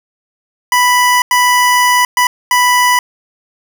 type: tone bursts at uneven times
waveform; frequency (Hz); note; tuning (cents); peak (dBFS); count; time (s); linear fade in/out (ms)
25% pulse; 987.8; B5; 0; -4; 4; 0.72-1.22 / 1.31-2.05 / 2.17-2.27 / 2.51-2.99; 2
effects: none